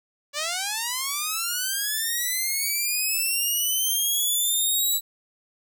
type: linear sweep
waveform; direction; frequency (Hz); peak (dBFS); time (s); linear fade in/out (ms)
5% pulse; up; 565 to 3951; -14; 0.33-5.01; 50
effects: none